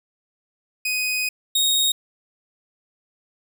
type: tone pair in turn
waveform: sawtooth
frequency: 2500 / 3746 Hz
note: D#7 / A#7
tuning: +8 / +8 cents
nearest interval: perfect fifth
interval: 700 cents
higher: second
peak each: -18 / -14 dBFS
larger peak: second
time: 0.85-1.29 / 1.55-1.92 s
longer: first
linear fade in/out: 5 ms
effects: none